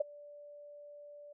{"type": "tone with ADSR envelope", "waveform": "sine", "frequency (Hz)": 584, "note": "D5", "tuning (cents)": -10, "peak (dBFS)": -25, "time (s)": [0, 1.33], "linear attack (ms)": 8, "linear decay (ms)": 14, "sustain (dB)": -24, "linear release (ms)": 8, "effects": []}